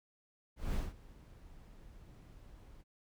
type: noise with ADSR envelope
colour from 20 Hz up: brown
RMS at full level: -34 dBFS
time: 0.56-2.84 s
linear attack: 190 ms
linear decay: 180 ms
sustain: -21 dB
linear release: 38 ms
effects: none